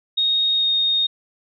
sine tone with pitch glide, 3729 to 3705 Hz, A#7 to A#7, 0 to -11 cents, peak -16 dBFS, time 0.17-1.07 s, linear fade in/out 10 ms, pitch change -11 cents, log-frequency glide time 0.55-0.69 s, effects none

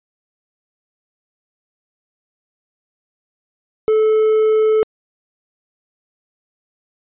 triangle tone, 434.9 Hz, A4, 20 cents flat, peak -9 dBFS, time 3.88-4.83 s, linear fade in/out 0 ms, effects resampled to 8000 Hz

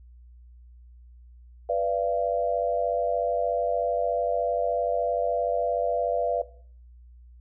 sine chord, B diminished, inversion none, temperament equal with one note detuned, 493.9 / 587.3 / 684.1 Hz, B4 / D5 / F5, 0 / 0 / -36 cents, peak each -27 dBFS, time 1.69-6.42 s, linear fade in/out 5 ms, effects noise-tail reverb RT60 0.5 s tail -17 dB re dry + added 60 Hz sine -47 dBFS peak until 7.4 s

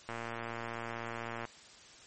click train, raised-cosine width 0.5 ms, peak -24 dBFS, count 159, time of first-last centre 0.09-1.452 s, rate 116 Hz, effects white hiss -55 dBFS RMS until 2.06 s + MP3 32 kbps

